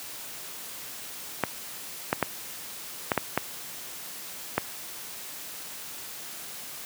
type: clicks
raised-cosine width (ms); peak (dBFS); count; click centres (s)
0.5; -7; 7; 1.437 / 2.129 / 2.227 / 3.118 / 3.177 / 3.376 / 4.58
effects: white hiss -40 dBFS RMS until 6.85 s + high-pass 100 Hz 12 dB/octave